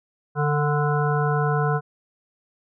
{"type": "harmonic tone with a mistuned harmonic", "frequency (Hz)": 146.83, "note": "D3", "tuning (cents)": 0, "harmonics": [1, 3, 5, 7, 9, 10], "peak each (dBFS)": [-21, -26, -28, -29, -31, -31], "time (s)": [0.35, 1.81], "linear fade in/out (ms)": 50, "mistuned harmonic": 3, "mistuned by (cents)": 23, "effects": []}